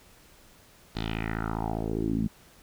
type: tone with low-pass filter sweep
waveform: 10% pulse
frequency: 55 Hz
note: A1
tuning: in tune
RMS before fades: -30 dBFS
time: 0.95-2.28 s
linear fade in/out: 10 ms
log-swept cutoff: 4300 to 200 Hz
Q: 3.7
effects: pink hiss -56 dBFS RMS until 2.62 s